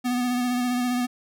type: tone with vibrato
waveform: square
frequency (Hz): 246.9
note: B3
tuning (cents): 0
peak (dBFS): -23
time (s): 0.04-1.07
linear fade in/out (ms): 20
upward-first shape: sine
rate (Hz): 15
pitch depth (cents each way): 24
effects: none